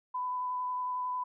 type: tone with vibrato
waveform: sine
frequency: 1000 Hz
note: B5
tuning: 21 cents sharp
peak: -31 dBFS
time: 0.14-1.24 s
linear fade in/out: 10 ms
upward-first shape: sine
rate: 11 Hz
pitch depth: 10 cents each way
effects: none